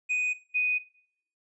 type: tone pair in turn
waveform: triangle / sine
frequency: 2489 / 2489 Hz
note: D#7 / D#7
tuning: 0 / 0 cents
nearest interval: unison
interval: 0 cents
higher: neither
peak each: -23 dBFS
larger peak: neither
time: 0.09-0.34 / 0.54-0.79 s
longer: neither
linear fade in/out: 20 ms
effects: noise-tail reverb RT60 0.6 s tail -18 dB re dry + resampled to 22050 Hz